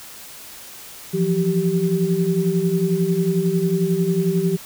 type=tone cluster; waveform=sine; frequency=167.8 / 178.9 / 388.6 Hz; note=E3 / F3 / G4; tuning=+31 / +42 / -15 cents; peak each=-21 dBFS; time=1.13-4.57 s; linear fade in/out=20 ms; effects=white hiss -39 dBFS RMS until 4.65 s